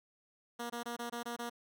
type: tone bursts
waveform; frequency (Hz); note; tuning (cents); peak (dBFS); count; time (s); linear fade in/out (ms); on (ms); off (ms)
10% pulse; 237.4; A#3; +32; -30; 7; 0.59-1.498; 10; 110; 23
effects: none